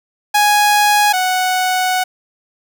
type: tone pair in turn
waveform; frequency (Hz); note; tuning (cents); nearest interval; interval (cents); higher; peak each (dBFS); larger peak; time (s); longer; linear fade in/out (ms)
sawtooth; 830.6 / 740; G#5 / F#5; 0 / 0; major second; 200; first; -6 / -10; first; 0.34-1.13 / 1.13-2.04; second; 10
effects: 8-bit